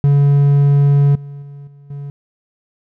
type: tone with level steps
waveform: triangle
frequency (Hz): 142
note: C#3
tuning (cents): +42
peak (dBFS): -6 / -26 / -29 / -37 / -23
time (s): 0.04-2.1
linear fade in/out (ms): 0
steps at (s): 1.15 / 1.42 / 1.67 / 1.9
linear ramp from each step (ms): 5
effects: none